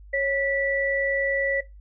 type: tone pair together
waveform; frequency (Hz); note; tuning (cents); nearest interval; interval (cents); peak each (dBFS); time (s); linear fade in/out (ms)
sine; 550 / 1960; C#5 / B6; -14 / -14; octave + minor seventh; 2200; -24; 0.13-1.61; 10
effects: noise-tail reverb RT60 0.2 s tail -17 dB re dry + added 50 Hz sine -43 dBFS peak until 1.8 s

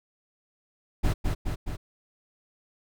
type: noise with echo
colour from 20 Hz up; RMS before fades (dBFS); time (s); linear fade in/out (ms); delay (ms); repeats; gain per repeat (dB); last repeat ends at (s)
brown; -22; 1.03-1.14; 20; 210; 3; -3; 1.77
effects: none

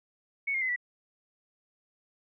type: tone with pitch steps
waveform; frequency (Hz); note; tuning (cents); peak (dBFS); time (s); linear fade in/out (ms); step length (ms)
sine; 2217 / 2127 / 2040 / 1957; C#7 / C7 / C7 / B6; 0 / +28 / -44 / -16; -27; 0.47-0.762; 10; 73
effects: none

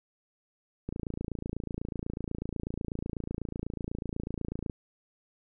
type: click train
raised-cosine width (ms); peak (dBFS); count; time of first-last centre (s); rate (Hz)
3; -21; 108; 0.89-4.698; 28.1
effects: none

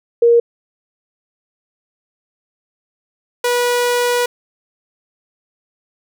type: tone pair in turn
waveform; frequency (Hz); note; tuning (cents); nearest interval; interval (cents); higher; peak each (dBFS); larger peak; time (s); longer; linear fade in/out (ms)
sine / sawtooth; 470 / 486.6; A#4 / B4; +14 / -26; minor second; 60; second; -7 / -10; first; 0.22-0.4 / 3.44-4.26; second; 5
effects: none

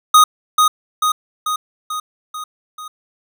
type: tone with echo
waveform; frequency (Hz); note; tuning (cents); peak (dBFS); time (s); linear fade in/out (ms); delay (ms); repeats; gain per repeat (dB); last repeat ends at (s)
square; 1244.5; D#6; 0; -6; 0.14-0.24; 5; 440; 6; -4; 2.88
effects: none

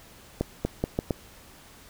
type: accelerating click train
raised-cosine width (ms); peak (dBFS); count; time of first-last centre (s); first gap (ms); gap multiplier
2; -11; 5; 0.41-1.108; 240; 0.79
effects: pink hiss -51 dBFS RMS until 1.89 s

